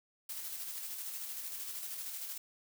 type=noise with tremolo; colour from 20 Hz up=blue; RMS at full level=-41 dBFS; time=0.29-2.38 s; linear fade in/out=5 ms; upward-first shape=square; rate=13 Hz; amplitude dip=30%; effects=none